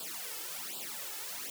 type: noise with flanger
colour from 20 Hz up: white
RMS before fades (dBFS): -41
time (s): 0-1.5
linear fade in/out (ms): 2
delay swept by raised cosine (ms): 0.24 to 2.34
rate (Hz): 1.3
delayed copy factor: +0.95
effects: high-pass 200 Hz 12 dB/octave